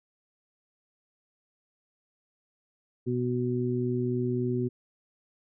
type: harmonic tone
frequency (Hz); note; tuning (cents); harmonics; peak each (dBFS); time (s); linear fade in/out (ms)
123.47; B2; 0; 1 / 2 / 3; -30 / -30 / -30; 3.06-4.69; 20
effects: none